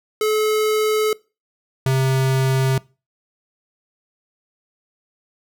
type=tone pair in turn; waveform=square; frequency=430.1 / 132.53 Hz; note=A4 / C3; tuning=-39 / +23 cents; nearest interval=octave + minor sixth; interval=2038 cents; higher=first; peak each=-17 / -16 dBFS; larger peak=second; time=0.21-1.13 / 1.86-2.78 s; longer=neither; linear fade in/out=2 ms; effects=noise-tail reverb RT60 0.3 s tail -22 dB re dry